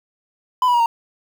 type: tone with pitch steps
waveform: triangle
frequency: 1006 / 978.5 / 951.7 / 925.7 Hz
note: B5 / B5 / A#5 / A#5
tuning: +32 / -16 / +36 / -12 cents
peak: -11 dBFS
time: 0.62-0.86 s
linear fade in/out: 2 ms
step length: 60 ms
effects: 7-bit